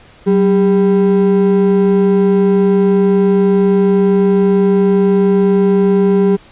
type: ring-modulated tone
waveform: triangle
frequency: 295.1 Hz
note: D4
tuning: 8 cents sharp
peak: -3 dBFS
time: 0.26-6.37 s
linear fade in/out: 20 ms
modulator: 106 Hz
effects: pink hiss -43 dBFS RMS until 6.51 s + resampled to 8000 Hz